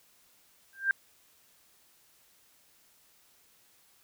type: tone with exponential growth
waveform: sine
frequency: 1585 Hz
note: G6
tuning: 19 cents sharp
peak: -19 dBFS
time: 0.73-0.91 s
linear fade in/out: 1 ms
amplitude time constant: 39 ms
effects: white hiss -64 dBFS RMS until 4.03 s